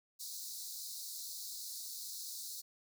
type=high-pass noise; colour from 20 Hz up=pink; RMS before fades=-45 dBFS; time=0.19-2.62 s; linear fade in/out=20 ms; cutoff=3900 Hz; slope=96 dB/octave; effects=none